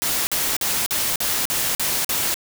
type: noise bursts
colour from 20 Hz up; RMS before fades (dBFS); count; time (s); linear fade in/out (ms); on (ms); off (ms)
white; -22; 8; 0.02-2.342; 0; 250; 46
effects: none